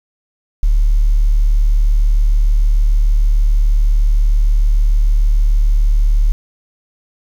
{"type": "tone", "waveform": "sine", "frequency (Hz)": 36.74, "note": "D1", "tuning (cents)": 2, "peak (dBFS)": -7, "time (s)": [0.63, 6.32], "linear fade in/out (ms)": 0, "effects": ["tanh soft clip ceiling -5 dBFS", "7-bit"]}